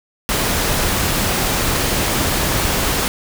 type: noise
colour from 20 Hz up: pink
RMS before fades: -18 dBFS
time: 0.29-3.08 s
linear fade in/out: 0 ms
effects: none